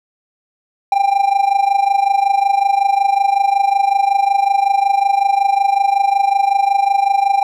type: tone with amplitude modulation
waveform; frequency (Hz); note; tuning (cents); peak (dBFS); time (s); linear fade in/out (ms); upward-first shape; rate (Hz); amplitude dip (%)
triangle; 794; G5; +22; -6; 0.92-7.43; 2; sine; 25.4; 80
effects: none